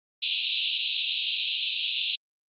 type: band-pass noise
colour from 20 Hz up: pink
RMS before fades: -29 dBFS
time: 0.22-2.16 s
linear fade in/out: 10 ms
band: 2600 to 4000 Hz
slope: 96 dB/octave
effects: Opus 48 kbps